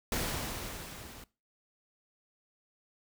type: noise with level ramp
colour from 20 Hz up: pink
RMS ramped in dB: -32 to -50 dBFS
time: 0.12-1.24 s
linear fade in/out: 2 ms
effects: noise-tail reverb RT60 0.3 s tail -21 dB re dry